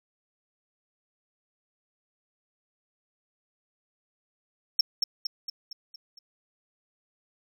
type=tone with echo; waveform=triangle; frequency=5440 Hz; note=F8; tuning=46 cents flat; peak=-15 dBFS; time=4.79-4.81 s; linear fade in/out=5 ms; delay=230 ms; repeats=6; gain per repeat=-5 dB; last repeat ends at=6.19 s; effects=none